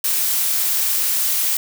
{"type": "noise", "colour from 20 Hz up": "blue", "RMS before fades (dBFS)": -19, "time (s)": [0.04, 1.57], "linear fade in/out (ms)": 2, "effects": []}